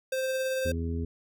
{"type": "tone with tremolo", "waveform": "square", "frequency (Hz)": 523.3, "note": "C5", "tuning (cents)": 0, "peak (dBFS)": -27, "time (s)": [0.12, 0.72], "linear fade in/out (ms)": 5, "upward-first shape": "triangle", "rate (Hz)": 18, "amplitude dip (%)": 25}
{"type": "harmonic tone", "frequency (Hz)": 83.2, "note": "E2", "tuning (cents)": 17, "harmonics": [1, 2, 3, 4, 5], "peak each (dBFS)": [-30, -39, -35, -45, -39], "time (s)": [0.65, 1.05], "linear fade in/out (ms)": 5}
{"effects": []}